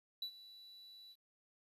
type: tone with ADSR envelope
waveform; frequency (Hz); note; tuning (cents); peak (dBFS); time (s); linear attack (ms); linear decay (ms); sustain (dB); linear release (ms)
triangle; 3951; B7; 0; -36; 0.22-1.16; 3; 80; -17; 50
effects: resampled to 32000 Hz + 12-bit